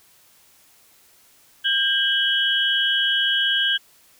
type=tone cluster; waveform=sine; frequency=1599 / 2983 / 3262 Hz; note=G6 / F#7 / G#7; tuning=+34 / +13 / -32 cents; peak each=-22 dBFS; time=1.64-3.78 s; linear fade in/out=20 ms; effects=white hiss -55 dBFS RMS until 4.19 s